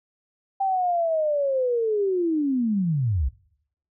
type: linear sweep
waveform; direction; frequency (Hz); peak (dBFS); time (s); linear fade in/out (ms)
sine; down; 788 to 57.4; -20; 0.6-3.29; 10
effects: noise-tail reverb RT60 0.7 s tail -23 dB re dry